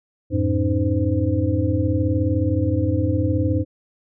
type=tone cluster; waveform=sine; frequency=87.5 / 106.8 / 273.8 / 307.7 / 513 Hz; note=F2 / G#2 / C#4 / D#4 / C5; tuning=+4 / +49 / -21 / -19 / -34 cents; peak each=-22 / -22 / -27 / -23 / -27 dBFS; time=0.3-3.65 s; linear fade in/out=50 ms; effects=none